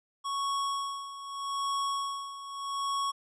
square tone with tremolo, 1108.7 Hz, C#6, in tune, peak -29 dBFS, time 0.24-3.12 s, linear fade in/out 20 ms, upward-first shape sine, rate 0.81 Hz, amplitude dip 75%, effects resampled to 22050 Hz

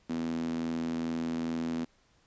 sawtooth tone with high-pass filter, 82.41 Hz, E2, in tune, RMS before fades -33 dBFS, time 0.09-1.85 s, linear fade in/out 10 ms, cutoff 240 Hz, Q 5.2, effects pink hiss -67 dBFS RMS until 2.26 s + resampled to 16000 Hz

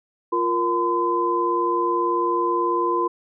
sine tone cluster, 349.6 / 467.9 / 1019 Hz, F4 / A#4 / C6, +2 / +6 / -46 cents, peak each -23 / -27 / -21 dBFS, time 0.32-3.08 s, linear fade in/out 10 ms, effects none

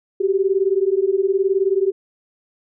sine beating tone pair, 378 / 397 Hz, F#4 / G4, +37 / +22 cents, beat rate 19 Hz, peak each -18 dBFS, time 0.2-1.92 s, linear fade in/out 10 ms, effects none

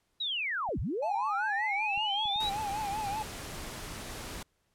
sine linear two-way sweep, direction down then up, 3951 to 35.59 to 3951 Hz, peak -30 dBFS, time 0.2-2.5 s, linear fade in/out 10 ms, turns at 0.79 s
clicks, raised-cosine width 5 ms, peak -38 dBFS, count 5, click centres 0.69 / 1.976 / 2.256 / 2.36 / 2.594 s
triangle tone with vibrato, 830.6 Hz, G#5, in tune, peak -30 dBFS, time 1.02-3.23 s, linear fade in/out 10 ms, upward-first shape triangle, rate 5.2 Hz, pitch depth 110 cents each way
pink noise, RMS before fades -41 dBFS, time 2.4-4.43 s, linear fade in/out 5 ms
effects pink hiss -75 dBFS RMS until 4.74 s + low-pass 12000 Hz 12 dB/octave

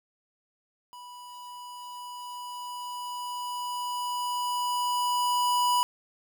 square tone with level ramp, 982 Hz, B5, 10 cents flat, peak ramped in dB -44 to -22 dBFS, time 0.93-5.83 s, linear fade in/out 0 ms, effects 10-bit

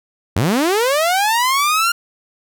sawtooth linear sweep, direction up, 77.78 to 1409 Hz, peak -10 dBFS, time 0.36-1.92 s, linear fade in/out 5 ms, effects none

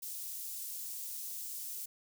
white high-pass noise, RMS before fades -42 dBFS, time 0.02-1.86 s, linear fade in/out 10 ms, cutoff 6800 Hz, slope 12 dB/octave, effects none

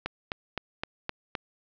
click train, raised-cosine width 0.3 ms, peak -14 dBFS, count 6, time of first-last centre 0.06-1.352 s, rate 3.87 Hz, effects low-pass 5000 Hz 12 dB/octave

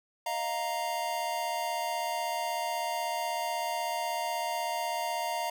square chord, Eb suspended second, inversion none, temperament equal, 622.3 / 698.5 / 932.3 Hz, Eb5 / F5 / Bb5, 0 / 0 / 0 cents, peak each -39 / -35 / -34 dBFS, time 0.26-5.5 s, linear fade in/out 5 ms, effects none

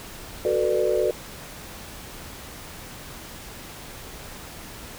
sine chord, B minor seventh, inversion second, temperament just, 370.4 / 444.5 / 493.9 / 592.7 Hz, F#4 / A4 / B4 / D5, +2 / +18 / 0 / +16 cents, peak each -25 dBFS, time 0.45-1.11 s, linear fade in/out 2 ms, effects pink hiss -40 dBFS RMS until 4.98 s

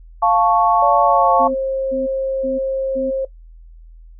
sine chord, F augmented, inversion none, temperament equal, 698.5 / 880 / 1108.7 Hz, F5 / A5 / C#6, 0 / 0 / 0 cents, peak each -16 dBFS, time 0.22-1.48 s, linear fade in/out 10 ms
sine tone with pitch glide, 572 to 533.7 Hz, D5 to C5, -46 to +34 cents, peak -17 dBFS, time 0.82-3.25 s, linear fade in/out 5 ms, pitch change -120 cents, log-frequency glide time 1.04-1.32 s
sine tone bursts, 260 Hz, C4, 11 cents flat, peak -23 dBFS, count 4, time 1.39-3.11 s, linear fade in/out 20 ms, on 160 ms, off 360 ms
effects noise-tail reverb RT60 0.1 s tail -18 dB re dry + added 41 Hz sine -38 dBFS peak until 4.19 s

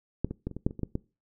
clicks, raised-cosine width 3 ms, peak -13 / -21 / -18 / -28 / -23 / -11 / -27 / -25 / -16 / -16 dBFS, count 10, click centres 0.246 / 0.31 / 0.47 / 0.513 / 0.566 / 0.665 / 0.709 / 0.793 / 0.833 / 0.954 s, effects noise-tail reverb RT60 0.3 s tail -22 dB re dry

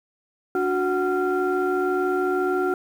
sine tone cluster, 293 / 366.9 / 744 / 1382 Hz, D4 / F#4 / F#5 / F6, -4 / -15 / +9 / -19 cents, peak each -28 / -21 / -28 / -27 dBFS, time 0.55-2.74 s, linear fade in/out 2 ms, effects tanh soft clip ceiling -13 dBFS + 8-bit

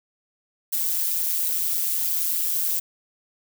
violet noise with amplitude modulation, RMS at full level -21 dBFS, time 0.72-2.8 s, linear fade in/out 10 ms, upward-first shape sine, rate 169 Hz, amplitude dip 70%, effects none

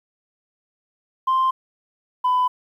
sine tone pair in turn, 1046.5 / 1001.1 Hz, C6 / B5, 0 / +23 cents, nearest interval minor second, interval 77 cents, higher first, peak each -14 dBFS, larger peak neither, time 1.27-1.51 / 2.24-2.48 s, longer neither, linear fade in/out 10 ms, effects tanh soft clip ceiling -14 dBFS + 9-bit

